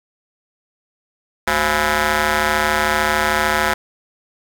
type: ring-modulated tone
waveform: 10% pulse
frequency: 155.56 Hz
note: D#3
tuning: in tune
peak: -4 dBFS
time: 1.47-3.74 s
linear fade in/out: 5 ms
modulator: 1150 Hz
effects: none